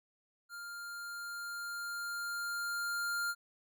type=tone with level ramp; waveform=square; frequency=1400 Hz; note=F6; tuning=4 cents sharp; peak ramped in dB=-44 to -33 dBFS; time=0.49-3.35 s; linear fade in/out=50 ms; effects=none